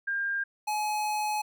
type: tone pair in turn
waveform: sine / square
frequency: 1603 / 846.7 Hz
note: G6 / G#5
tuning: +38 / +33 cents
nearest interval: major seventh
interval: 1105 cents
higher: first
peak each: -27 / -28 dBFS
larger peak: first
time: 0.07-0.44 / 0.67-1.42 s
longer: second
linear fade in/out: 10 ms
effects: none